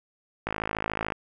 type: click train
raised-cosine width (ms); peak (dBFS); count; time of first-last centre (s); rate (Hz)
0.5; -13; 36; 0.47-1.122; 53.7
effects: none